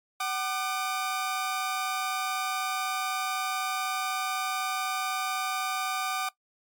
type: tone pair together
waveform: sawtooth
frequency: 756 / 1200 Hz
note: F#5 / D6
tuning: +37 / +37 cents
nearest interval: minor sixth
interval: 800 cents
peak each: -28 / -27 dBFS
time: 0.2-6.29 s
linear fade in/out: 5 ms
effects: noise-tail reverb RT60 0.1 s tail -18 dB re dry + MP3 96 kbps